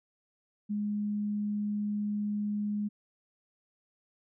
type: tone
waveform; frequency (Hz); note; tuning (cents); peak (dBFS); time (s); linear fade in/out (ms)
sine; 207.7; G#3; 0; -29; 0.69-2.89; 20
effects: none